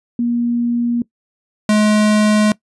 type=tone pair in turn; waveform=sine / square; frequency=238 / 212 Hz; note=A#3 / G#3; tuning=+36 / +36 cents; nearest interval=major second; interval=200 cents; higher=first; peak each=-14 / -11 dBFS; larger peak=second; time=0.19-1.02 / 1.69-2.52 s; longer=neither; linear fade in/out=2 ms; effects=noise-tail reverb RT60 0.1 s tail -20 dB re dry + resampled to 24000 Hz